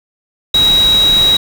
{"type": "tone in noise", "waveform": "sine", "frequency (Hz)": 3835, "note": "A#7", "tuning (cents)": 48, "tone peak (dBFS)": -7, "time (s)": [0.54, 1.37], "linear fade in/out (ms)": 5, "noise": "pink", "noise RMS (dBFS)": -21, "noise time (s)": [0.54, 1.37], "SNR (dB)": 11, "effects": []}